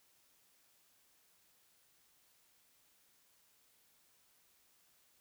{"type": "silence", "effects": ["white hiss -71 dBFS RMS until 5.2 s"]}